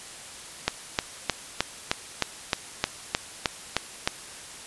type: click train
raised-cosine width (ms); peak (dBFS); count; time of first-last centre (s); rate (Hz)
0.2; -4; 12; 0.68-4.075; 3.24
effects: white hiss -42 dBFS RMS until 4.66 s + resampled to 24000 Hz